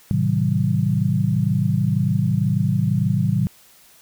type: chord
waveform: sine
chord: A diminished seventh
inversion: none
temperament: just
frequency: 110 / 132 / 158.4 / 190.08 Hz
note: A2 / C3 / Eb3 / Gb3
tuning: 0 / +16 / +31 / +47 cents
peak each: -22 dBFS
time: 0.11-3.47 s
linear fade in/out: 0 ms
effects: white hiss -51 dBFS RMS until 4.01 s